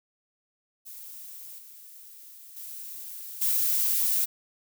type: noise with level steps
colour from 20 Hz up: violet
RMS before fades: -43 / -48 / -40 / -25 dBFS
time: 0.85-4.26 s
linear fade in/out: 20 ms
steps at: 1.58 / 2.56 / 3.41 s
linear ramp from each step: 10 ms
effects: none